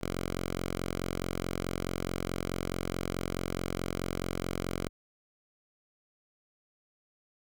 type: tone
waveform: 5% pulse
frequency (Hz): 44.67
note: F1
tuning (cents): +40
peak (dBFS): -21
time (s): 0.01-4.89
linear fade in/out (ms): 10
effects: none